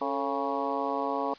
harmonic tone with a mistuned harmonic, 138.4 Hz, C#3, 2 cents flat, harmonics 2 / 3 / 4 / 5 / 6 / 7 / 8, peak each -35 / -35 / -35 / -35 / -35 / -35 / -35 dBFS, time 0.01-1.34 s, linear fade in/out 5 ms, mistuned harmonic 3, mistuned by +96 cents, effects white hiss -51 dBFS RMS until 1.38 s + resampled to 11025 Hz

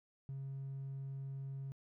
triangle tone, 136.1 Hz, C#3, 31 cents flat, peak -38 dBFS, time 0.29-1.72 s, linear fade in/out 0 ms, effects tanh soft clip ceiling -37 dBFS

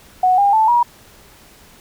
sine tone with pitch steps, 738 / 804.8 / 877.6 / 957.1 Hz, F#5 / G5 / A5 / A#5, -5 / +45 / -5 / +45 cents, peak -10 dBFS, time 0.23-0.83 s, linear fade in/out 5 ms, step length 150 ms, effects pink hiss -46 dBFS RMS until 1.8 s

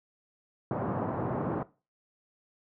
pink band-pass noise, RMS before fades -32 dBFS, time 0.71-1.63 s, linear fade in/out 2 ms, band 110 to 1100 Hz, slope 24 dB/octave, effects noise-tail reverb RT60 0.3 s tail -18 dB re dry

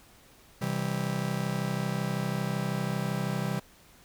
45% pulse chord, C major, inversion none, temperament just, 130.81 / 163.52 / 196.22 Hz, C3 / E3 / G3, 0 / -14 / +2 cents, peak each -33 dBFS, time 0.61-3.6 s, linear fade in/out 10 ms, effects pink hiss -57 dBFS RMS until 4.04 s

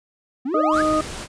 triangle exponential sweep, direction up, 240.7 to 1783 Hz, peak -20 dBFS, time 0.45-0.82 s, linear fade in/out 10 ms
harmonic tone, 310 Hz, D#4, 6 cents flat, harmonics 1 / 2 / 4, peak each -21 / -21 / -21 dBFS, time 0.54-1.01 s, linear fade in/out 5 ms
pink noise, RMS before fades -32 dBFS, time 0.71-1.28 s, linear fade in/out 50 ms
effects resampled to 22050 Hz

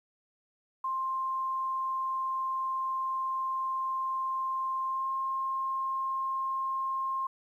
sine tone with pitch glide, 1054 to 1063.8 Hz, C6 to C6, +12 to +28 cents, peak -29 dBFS, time 0.84-7.27 s, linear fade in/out 5 ms, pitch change +16 cents, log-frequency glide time 4.87-5.09 s, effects 11-bit

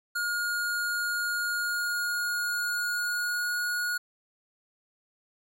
square tone with pitch glide, 1428 to 1446.3 Hz, F6 to F#6, +38 to -40 cents, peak -28 dBFS, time 0.15-3.98 s, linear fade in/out 10 ms, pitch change +22 cents, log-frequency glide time 1.59-3.58 s, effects none

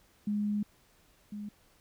sine tone pair in turn, 207.6 / 207.6 Hz, G#3 / G#3, 0 / 0 cents, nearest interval unison, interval 0 cents, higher neither, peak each -28 / -37 dBFS, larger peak first, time 0.27-0.63 / 1.32-1.49 s, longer first, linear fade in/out 5 ms, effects pink hiss -65 dBFS RMS until 1.8 s

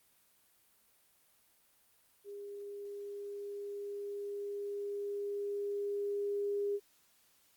sine tone with level ramp, 405.8 Hz, G#4, 40 cents flat, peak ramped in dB -43 to -31 dBFS, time 2.24-6.8 s, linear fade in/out 50 ms, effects white hiss -69 dBFS RMS until 7.56 s + Opus 32 kbps

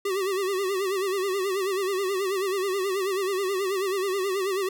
square tone with vibrato, 385.3 Hz, G4, 30 cents flat, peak -25 dBFS, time 0.05-4.69 s, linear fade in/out 5 ms, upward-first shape sine, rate 9.3 Hz, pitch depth 89 cents each way, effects none

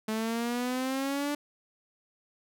sawtooth exponential sweep, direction up, 216.2 to 293.7 Hz, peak -25 dBFS, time 0.08-1.35 s, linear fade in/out 5 ms, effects none

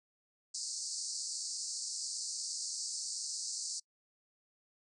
pink band-pass noise, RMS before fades -40 dBFS, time 0.54-3.8 s, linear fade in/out 10 ms, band 4400 to 8800 Hz, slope 96 dB/octave, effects noise-tail reverb RT60 0.1 s tail -26 dB re dry

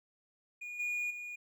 triangle tone with level steps, 2442 Hz, D#7, 33 cents flat, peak -39 / -31 / -39 dBFS, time 0.61-1.36 s, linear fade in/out 10 ms, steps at 0.79 / 1.1 s, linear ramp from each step 10 ms, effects none

